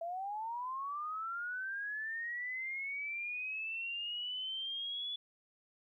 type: linear sweep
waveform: sine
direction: up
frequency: 659.3 to 3443 Hz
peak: -37 dBFS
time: 0.01-5.16 s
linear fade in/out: 5 ms
effects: 13-bit